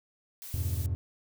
blue noise, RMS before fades -43 dBFS, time 0.42-0.86 s, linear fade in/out 0 ms
triangle chord, E minor, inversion none, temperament equal, 82.41 / 98 / 123.47 Hz, E2 / G2 / B2, 0 / 0 / 0 cents, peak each -29 / -31 / -35 dBFS, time 0.54-0.95 s, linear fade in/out 0 ms
effects none

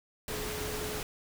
sine tone in noise, 424.7 Hz, G#4, 39 cents sharp, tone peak -39 dBFS, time 0.3-1 s, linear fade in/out 2 ms, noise pink, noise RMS -37 dBFS, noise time 0.28-1.03 s, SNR -5 dB, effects none

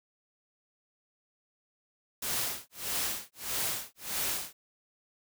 white noise with tremolo, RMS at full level -31 dBFS, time 2.22-4.53 s, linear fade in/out 5 ms, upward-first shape sine, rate 1.6 Hz, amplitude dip 100%, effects none

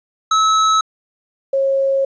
square / sine tone pair in turn, 1296 / 543.2 Hz, E6 / C#5, -30 / -35 cents, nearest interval octave + minor third, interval 1505 cents, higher first, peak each -12 / -13 dBFS, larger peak first, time 0.31-0.81 / 1.53-2.05 s, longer second, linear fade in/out 5 ms, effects resampled to 16000 Hz + 9-bit

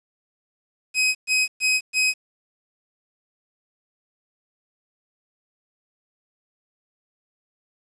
sawtooth tone bursts, 2527 Hz, D#7, 26 cents sharp, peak -14 dBFS, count 4, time 0.94-2.14 s, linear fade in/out 50 ms, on 210 ms, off 120 ms, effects resampled to 22050 Hz + 8-bit

